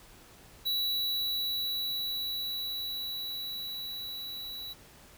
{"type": "tone with level ramp", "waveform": "square", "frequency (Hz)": 3928, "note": "B7", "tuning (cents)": -10, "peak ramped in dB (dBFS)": [-28, -39], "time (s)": [0.65, 4.74], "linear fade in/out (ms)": 20, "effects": ["pink hiss -55 dBFS RMS until 5.17 s"]}